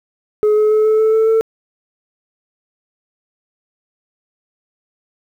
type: tone with pitch steps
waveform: sine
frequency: 423.6 / 427.3 / 431 / 434.8 / 438.5 / 442.4 / 446.2 Hz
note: G#4 / G#4 / A4 / A4 / A4 / A4 / A4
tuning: +34 / +49 / -36 / -21 / -6 / +9 / +24 cents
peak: -7 dBFS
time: 0.43-1.41 s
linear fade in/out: 0 ms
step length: 140 ms
effects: tanh soft clip ceiling -9 dBFS + 8-bit